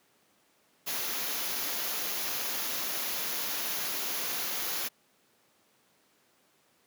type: band-stop noise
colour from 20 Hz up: white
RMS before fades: -33 dBFS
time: 0.86-4.89 s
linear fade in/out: 20 ms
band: 7100 to 10000 Hz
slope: 96 dB/octave
effects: pink hiss -67 dBFS RMS until 6.86 s + high-pass 200 Hz 12 dB/octave